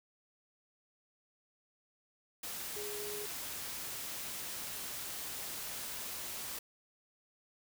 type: tone in noise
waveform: sine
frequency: 415.3 Hz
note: G#4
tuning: in tune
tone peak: -42 dBFS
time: 2.76-3.26 s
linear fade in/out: 5 ms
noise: white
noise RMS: -42 dBFS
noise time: 2.43-6.59 s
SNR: -3 dB
effects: none